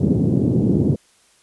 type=band-pass noise; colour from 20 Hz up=pink; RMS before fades=-17 dBFS; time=0-0.96 s; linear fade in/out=10 ms; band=110 to 360 Hz; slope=24 dB/octave; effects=white hiss -56 dBFS RMS until 1.42 s + resampled to 24000 Hz